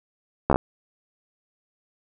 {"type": "slowing click train", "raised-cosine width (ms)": 1, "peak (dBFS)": -4, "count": 5, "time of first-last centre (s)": [0.5, 0.559], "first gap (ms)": 14, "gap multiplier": 1.04, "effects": []}